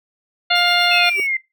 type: harmonic tone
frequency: 704 Hz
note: F5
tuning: 14 cents sharp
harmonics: 1 / 2 / 3 / 4 / 5 / 6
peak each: -20 / -20 / -20 / -20 / -20 / -20 dBFS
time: 0.5-1.1 s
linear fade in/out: 10 ms
type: tone with tremolo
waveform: sawtooth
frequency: 2785 Hz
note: F7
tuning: 5 cents flat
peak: -25 dBFS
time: 0.55-1.27 s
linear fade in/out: 5 ms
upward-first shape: sine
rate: 8.1 Hz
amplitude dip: 55%
type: linear sweep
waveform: sine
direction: down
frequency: 2637 to 2062 Hz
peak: -17 dBFS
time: 0.91-1.37 s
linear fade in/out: 5 ms
type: tone with exponential growth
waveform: triangle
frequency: 392.8 Hz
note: G4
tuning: 4 cents sharp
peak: -19 dBFS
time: 1.13-1.2 s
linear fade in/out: 1 ms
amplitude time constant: 15 ms
effects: noise-tail reverb RT60 0.2 s tail -20 dB re dry